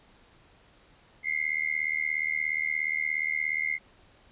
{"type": "tone with amplitude modulation", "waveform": "sine", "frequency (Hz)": 2100, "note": "C7", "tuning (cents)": 6, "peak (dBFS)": -22, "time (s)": [1.23, 3.79], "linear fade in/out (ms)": 50, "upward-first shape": "sine", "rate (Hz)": 77, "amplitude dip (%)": 100, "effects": ["pink hiss -59 dBFS RMS until 4.31 s", "resampled to 8000 Hz"]}